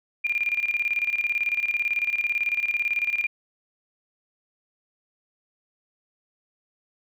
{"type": "tone with tremolo", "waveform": "sine", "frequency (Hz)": 2400, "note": "D7", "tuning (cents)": 37, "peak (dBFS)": -20, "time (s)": [0.24, 3.27], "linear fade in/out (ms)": 10, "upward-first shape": "square", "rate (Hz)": 18, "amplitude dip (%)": 70, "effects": []}